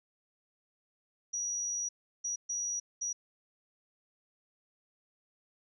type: tone bursts at uneven times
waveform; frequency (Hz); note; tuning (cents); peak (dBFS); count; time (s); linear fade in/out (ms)
sine; 5800; F#8; -35; -32; 4; 1.33-1.89 / 2.24-2.36 / 2.49-2.8 / 3.01-3.13; 10
effects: none